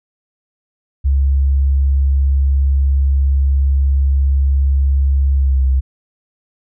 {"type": "tone with pitch glide", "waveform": "sine", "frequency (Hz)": [68.5, 65.82], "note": ["C#2", "C2"], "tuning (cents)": [-20, 11], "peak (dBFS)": -10, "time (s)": [1.04, 5.81], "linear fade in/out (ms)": 20, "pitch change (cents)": -69, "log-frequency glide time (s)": [5.36, 5.63], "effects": []}